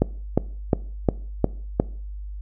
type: click train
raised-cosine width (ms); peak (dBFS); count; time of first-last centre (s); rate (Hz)
2; -3; 6; 0.02-1.799; 2.81
effects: noise-tail reverb RT60 0.5 s tail -21 dB re dry + added 50 Hz sine -31 dBFS peak until 2.41 s